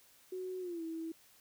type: tone with pitch glide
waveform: sine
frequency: 370 to 325.8 Hz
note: F#4 to E4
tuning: 0 to -20 cents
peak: -38 dBFS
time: 0.32-1.12 s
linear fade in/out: 5 ms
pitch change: -220 cents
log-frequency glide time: 0.6-0.83 s
effects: white hiss -64 dBFS RMS until 1.4 s